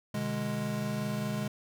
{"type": "chord", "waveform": "square", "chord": "G# diminished", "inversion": "first", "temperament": "just", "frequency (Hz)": [124.59, 149.51, 207.7], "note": ["B2", "D3", "G#3"], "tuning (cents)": [16, 31, 0], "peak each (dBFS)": [-38, -38, -34], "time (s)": [0.14, 1.48], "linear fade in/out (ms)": 5, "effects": []}